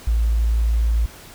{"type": "tone", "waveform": "sine", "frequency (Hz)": 56.3, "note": "A1", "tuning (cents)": 40, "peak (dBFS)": -15, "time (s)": [0.07, 1.06], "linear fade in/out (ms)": 5, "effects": ["pink hiss -42 dBFS RMS until 1.34 s"]}